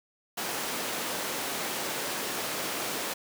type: high-pass noise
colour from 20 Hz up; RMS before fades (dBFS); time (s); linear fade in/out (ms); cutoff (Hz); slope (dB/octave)
pink; -33; 0.37-3.14; 10; 300; 12
effects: none